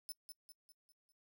15% pulse tone with echo, 5274 Hz, E8, in tune, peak -37 dBFS, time 0.09-0.12 s, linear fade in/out 0 ms, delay 200 ms, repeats 5, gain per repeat -6 dB, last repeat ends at 1.12 s, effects noise-tail reverb RT60 0.1 s tail -23 dB re dry

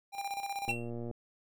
square tone with tremolo, 798 Hz, G5, 31 cents sharp, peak -34 dBFS, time 0.12-0.75 s, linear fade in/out 50 ms, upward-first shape square, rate 16 Hz, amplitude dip 60%
click train, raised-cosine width 2 ms, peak -28 dBFS, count 52, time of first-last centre 0.68-1.112 s, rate 118 Hz
triangle tone with exponential decay, 2720 Hz, F7, 46 cents flat, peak -26 dBFS, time 0.69-0.9 s, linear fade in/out 2 ms, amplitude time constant 44 ms
effects none

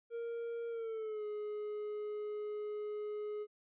triangle tone with pitch glide, 466.2 to 420.2 Hz, A#4 to G#4, 0 to +20 cents, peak -36 dBFS, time 0.1-3.47 s, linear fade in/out 50 ms, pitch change -180 cents, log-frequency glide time 0.69-1.25 s, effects resampled to 8000 Hz

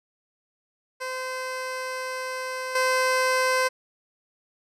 15% pulse tone with level steps, 515 Hz, C5, 28 cents flat, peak -23 / -14 dBFS, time 1-3.69 s, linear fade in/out 20 ms, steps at 2.75 s, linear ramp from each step 5 ms, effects low-pass 10000 Hz 12 dB/octave

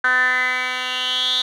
10% pulse tone with band-pass filter sweep, 253.3 Hz, B3, 44 cents sharp, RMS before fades -20 dBFS, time 0.04-1.42 s, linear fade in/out 5 ms, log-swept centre 1600 to 3700 Hz, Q 8.2, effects none

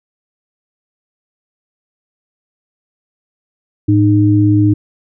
sine tone pair together, 107.4 / 306 Hz, A2 / D#4, -41 / -29 cents, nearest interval octave + tritone, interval 1812 cents, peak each -10 dBFS, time 3.88-4.74 s, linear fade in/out 10 ms, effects none

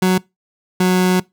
30% pulse tone pair in turn, 185 / 183.4 Hz, F#3 / F#3, 0 / -15 cents, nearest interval unison, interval 15 cents, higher first, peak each -9 dBFS, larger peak neither, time 0.02-0.18 / 0.8-1.2 s, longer second, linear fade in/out 5 ms, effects noise-tail reverb RT60 0.2 s tail -23 dB re dry

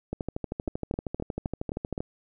two click trains, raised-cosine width 2 ms, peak -17 / -18 dBFS, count 25 / 6, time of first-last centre 0.13-2.005 / 0.68-1.979 s, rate 12.8 / 3.85 Hz, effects none

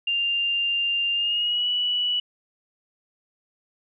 sine tone with pitch glide, 2794 to 2948 Hz, F7 to F#7, 0 to -7 cents, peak -21 dBFS, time 0.07-2.2 s, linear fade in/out 5 ms, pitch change +93 cents, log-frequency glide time 1.13-1.68 s, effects none

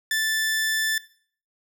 sawtooth tone, 1760 Hz, A6, in tune, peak -18 dBFS, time 0.11-0.98 s, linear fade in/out 2 ms, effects noise-tail reverb RT60 0.5 s tail -19 dB re dry

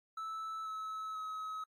triangle tone with pitch steps, 1312 / 1295.4 / 1279.1 Hz, E6 / E6 / D#6, -9 / -31 / +47 cents, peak -37 dBFS, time 0.17-1.64 s, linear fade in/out 5 ms, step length 490 ms, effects AAC 48 kbps

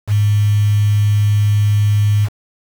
sine tone with quantisation, 104 Hz, G#2, 3 cents sharp, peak -10 dBFS, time 0.07-2.29 s, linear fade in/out 50 ms, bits 5, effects none

